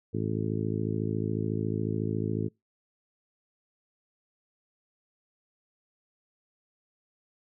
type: harmonic tone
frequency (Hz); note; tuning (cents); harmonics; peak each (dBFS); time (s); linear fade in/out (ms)
54; A1; -32; 2 / 3 / 4 / 5 / 6 / 7 / 8; -32 / -34 / -35 / -36 / -37 / -37 / -38; 0.13-2.49; 20
effects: noise-tail reverb RT60 0.2 s tail -26 dB re dry